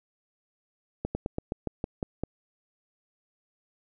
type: slowing click train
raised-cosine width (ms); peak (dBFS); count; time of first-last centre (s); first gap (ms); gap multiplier
2; -16; 9; 1.05-2.236; 100; 1.11
effects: none